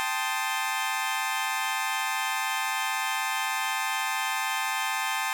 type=chord; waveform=20% pulse; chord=A half-diminished seventh; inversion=third; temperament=equal; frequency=784 / 880 / 1046.5 / 1244.5 Hz; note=G5 / A5 / C6 / Eb6; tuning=0 / 0 / 0 / 0 cents; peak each=-28 / -26 / -27 / -30 dBFS; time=0-5.33 s; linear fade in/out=0 ms; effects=none